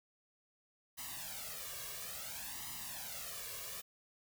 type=noise with flanger; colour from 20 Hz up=white; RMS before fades=-45 dBFS; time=0.97-3.82 s; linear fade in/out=20 ms; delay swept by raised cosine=1 to 1.8 ms; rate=0.58 Hz; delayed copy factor=+0.9; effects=none